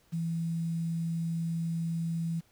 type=tone with quantisation; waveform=sine; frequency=166 Hz; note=E3; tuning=12 cents sharp; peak=-29 dBFS; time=0.12-2.41 s; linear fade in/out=20 ms; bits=9; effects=pink hiss -66 dBFS RMS until 2.51 s